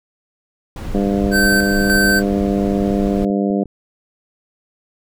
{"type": "noise", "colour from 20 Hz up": "brown", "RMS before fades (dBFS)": -25, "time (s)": [0.76, 3.25], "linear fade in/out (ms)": 2}
{"type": "harmonic tone", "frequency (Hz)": 100, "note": "G2", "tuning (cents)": 35, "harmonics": [2, 3, 4, 5, 6, 7], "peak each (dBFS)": [-17, -21, -23, -25, -27, -28], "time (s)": [0.94, 3.64], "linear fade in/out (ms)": 10}
{"type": "tone with tremolo", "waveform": "square", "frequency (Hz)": 1543, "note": "G6", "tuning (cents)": -28, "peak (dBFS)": -14, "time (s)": [1.31, 2.23], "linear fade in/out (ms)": 50, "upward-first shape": "square", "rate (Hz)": 1.7, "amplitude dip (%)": 50}
{"type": "clicks", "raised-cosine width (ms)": 3, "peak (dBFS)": -23, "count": 4, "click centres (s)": [2.906, 3.302, 3.503, 3.657]}
{"effects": []}